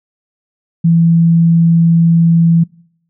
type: tone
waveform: sine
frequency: 166.9 Hz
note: E3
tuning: 22 cents sharp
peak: -6 dBFS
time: 0.84-2.64 s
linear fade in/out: 10 ms
effects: noise-tail reverb RT60 0.7 s tail -25 dB re dry